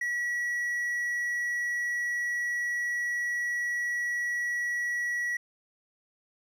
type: tone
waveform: triangle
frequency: 1931 Hz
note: B6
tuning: 39 cents flat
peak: -26 dBFS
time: 0.01-5.37 s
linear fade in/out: 5 ms
effects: none